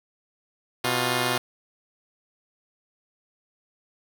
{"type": "tone pair together", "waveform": "5% pulse", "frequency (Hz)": [125.3, 354.4], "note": ["B2", "F4"], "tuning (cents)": [25, 25], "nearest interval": "octave + tritone", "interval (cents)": 1800, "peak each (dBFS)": -14, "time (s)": [0.84, 1.38], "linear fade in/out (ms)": 5, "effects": []}